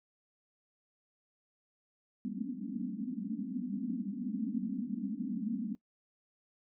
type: band-pass noise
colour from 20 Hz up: pink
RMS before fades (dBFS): -37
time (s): 2.25-5.75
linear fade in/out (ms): 0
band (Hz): 190 to 280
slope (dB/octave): 96
effects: noise-tail reverb RT60 0.1 s tail -20 dB re dry